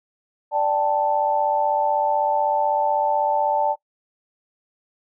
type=chord; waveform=sine; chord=D suspended fourth; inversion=none; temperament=equal; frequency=587.3 / 784 / 880 Hz; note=D5 / G5 / A5; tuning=0 / 0 / 0 cents; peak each=-23 / -24 / -20 dBFS; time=0.51-3.76 s; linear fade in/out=50 ms; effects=noise-tail reverb RT60 0.1 s tail -21 dB re dry